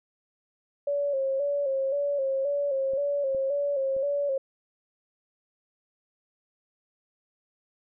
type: tone with vibrato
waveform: sine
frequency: 554.4 Hz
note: C#5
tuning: in tune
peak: -24 dBFS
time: 0.87-4.38 s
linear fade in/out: 5 ms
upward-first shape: square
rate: 1.9 Hz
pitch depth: 52 cents each way
type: clicks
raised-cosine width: 2 ms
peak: -33 / -30 / -34 dBFS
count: 3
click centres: 2.935 / 3.348 / 3.965 s
effects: none